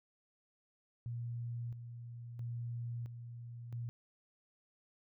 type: tone with tremolo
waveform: sine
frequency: 118.6 Hz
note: A#2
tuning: 30 cents sharp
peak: -38 dBFS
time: 1.06-3.89 s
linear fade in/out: 0 ms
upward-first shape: square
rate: 0.75 Hz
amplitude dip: 55%
effects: none